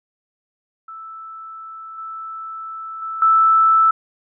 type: tone with level steps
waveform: sine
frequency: 1318 Hz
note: E6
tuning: 1 cent flat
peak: -32 / -28 / -24 / -10 dBFS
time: 0.88-3.91 s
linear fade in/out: 5 ms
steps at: 1.98 / 3.02 / 3.22 s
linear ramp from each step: 2 ms
effects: none